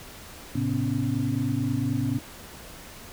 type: tone cluster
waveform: sine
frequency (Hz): 109.4 / 133.6 / 251 / 280.2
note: A2 / C3 / B3 / C#4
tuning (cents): -9 / +36 / +28 / +19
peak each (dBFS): -29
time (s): 0.55-2.19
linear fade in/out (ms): 5
effects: pink hiss -44 dBFS RMS until 3.12 s